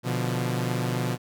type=chord; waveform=sawtooth; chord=B diminished; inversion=none; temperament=equal; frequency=123.47 / 146.83 / 174.61 Hz; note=B2 / D3 / F3; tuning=0 / 0 / 0 cents; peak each=-23 / -29 / -27 dBFS; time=0.03-1.18 s; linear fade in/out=50 ms; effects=none